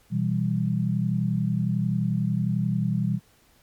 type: chord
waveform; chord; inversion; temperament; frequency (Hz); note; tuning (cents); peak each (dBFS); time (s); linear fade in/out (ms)
sine; E minor; second; equal; 123.47 / 164.81 / 196; B2 / E3 / G3; 0 / 0 / 0; -26; 0.1-3.2; 50
effects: pink hiss -60 dBFS RMS until 3.62 s + MP3 96 kbps

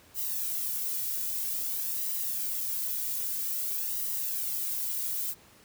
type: noise with flanger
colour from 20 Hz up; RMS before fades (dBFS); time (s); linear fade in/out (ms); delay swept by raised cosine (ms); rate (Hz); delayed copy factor
violet; -32; 0.14-5.35; 50; 1 to 2.1; 0.51; +0.65
effects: pink hiss -57 dBFS RMS until 5.64 s + high-pass 60 Hz 12 dB/octave

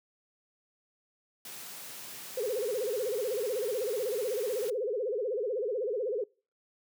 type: high-pass noise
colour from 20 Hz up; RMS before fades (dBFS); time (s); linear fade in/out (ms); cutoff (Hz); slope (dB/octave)
white; -44; 1.45-4.7; 2; 110; 96
type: tone with vibrato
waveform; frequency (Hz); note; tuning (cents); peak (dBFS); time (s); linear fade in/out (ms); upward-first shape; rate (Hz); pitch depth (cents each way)
sine; 460.1; A#4; -23; -29; 2.37-6.24; 5; sine; 16; 230
effects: noise-tail reverb RT60 0.4 s tail -26 dB re dry

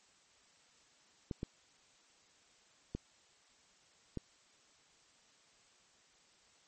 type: clicks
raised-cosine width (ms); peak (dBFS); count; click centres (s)
3; -25; 4; 1.312 / 1.431 / 2.95 / 4.173
effects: white hiss -67 dBFS RMS until 6.67 s + MP3 32 kbps

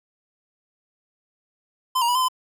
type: tone with pitch steps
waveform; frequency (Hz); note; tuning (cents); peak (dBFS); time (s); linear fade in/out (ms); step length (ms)
square; 1028 / 942 / 978 / 1030 / 1019; C6 / A#5 / B5 / C6 / C6; -31 / +18 / -17 / -28 / -46; -19; 1.95-2.285; 10; 67
effects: 10-bit

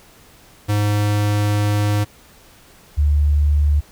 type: tone pair in turn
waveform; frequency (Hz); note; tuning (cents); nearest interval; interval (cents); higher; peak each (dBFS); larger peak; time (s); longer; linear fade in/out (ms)
square / sine; 103.83 / 73.42; G#2 / D2; 0 / 0; tritone; 600; first; -16 / -12; second; 0.68-2.05 / 2.97-3.81; first; 20
effects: pink hiss -48 dBFS RMS until 3.91 s

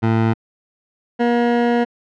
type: tone pair in turn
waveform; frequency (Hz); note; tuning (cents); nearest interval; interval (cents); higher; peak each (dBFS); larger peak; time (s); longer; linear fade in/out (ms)
20% pulse; 112.5 / 238.4; A2 / A#3; +39 / +39; octave + minor second; 1300; second; -9; neither; 0.02-0.34 / 1.19-1.85; second; 20
effects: low-pass 2000 Hz 12 dB/octave

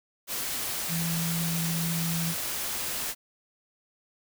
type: tone in noise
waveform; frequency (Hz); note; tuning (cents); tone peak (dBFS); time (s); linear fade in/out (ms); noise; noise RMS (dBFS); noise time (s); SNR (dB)
sine; 166.6; E3; +19; -28; 0.88-2.35; 50; white; -32; 0.27-3.15; +1
effects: none

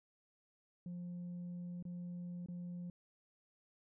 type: tone with dropouts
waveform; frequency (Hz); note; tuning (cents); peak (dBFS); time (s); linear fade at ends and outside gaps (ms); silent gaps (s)
sine; 176.1; F3; +15; -40; 0.86-2.9; 2; 1.826-1.852 / 2.461-2.485
effects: tanh soft clip ceiling -41 dBFS

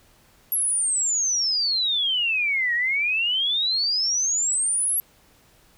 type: exponential two-way sweep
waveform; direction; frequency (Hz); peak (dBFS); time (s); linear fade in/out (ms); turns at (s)
sine; down then up; 11510 to 1864.7 to 11510; -20; 0.52-5; 0; 2.74
effects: pink hiss -57 dBFS RMS until 5.77 s

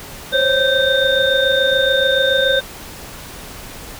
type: tone cluster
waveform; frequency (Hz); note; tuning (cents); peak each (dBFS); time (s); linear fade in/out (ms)
sine; 524 / 551 / 1553 / 3641; C5 / C#5 / G6 / A#7; +2 / -11 / -17 / -41; -18; 0.32-2.61; 20
effects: pink hiss -34 dBFS RMS until 3.99 s

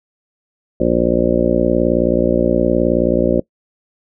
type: harmonic tone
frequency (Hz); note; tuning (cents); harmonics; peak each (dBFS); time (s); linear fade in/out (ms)
59; A#1; +22; 1 / 2 / 3 / 4 / 5 / 6 / 7 / 8 / 9 / 10; -24 / -30 / -21 / -19 / -21 / -18 / -30 / -23 / -18 / -21; 0.8-3.4; 5
effects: noise-tail reverb RT60 0.1 s tail -22 dB re dry

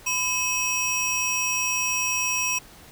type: tone cluster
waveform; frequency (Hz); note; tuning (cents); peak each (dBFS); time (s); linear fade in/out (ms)
square; 1017 / 2566 / 5700; C6 / E7 / F8; -50 / -47 / +34; -33 / -26 / -27; 0.06-2.59; 10
effects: pink hiss -48 dBFS RMS until 2.91 s

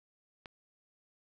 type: click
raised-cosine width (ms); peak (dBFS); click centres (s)
0.3; -29; 0.458
effects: none

